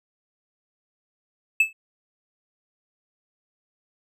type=tone with exponential decay; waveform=triangle; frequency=2616 Hz; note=E7; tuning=14 cents flat; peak=-10 dBFS; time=1.6-1.73 s; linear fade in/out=5 ms; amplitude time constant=27 ms; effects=none